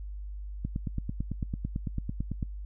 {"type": "click train", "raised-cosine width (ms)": 5, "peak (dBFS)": -19, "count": 17, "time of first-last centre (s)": [0.65, 2.428], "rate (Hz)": 9, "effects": ["noise-tail reverb RT60 0.1 s tail -26 dB re dry", "added 50 Hz sine -36 dBFS peak until 2.65 s"]}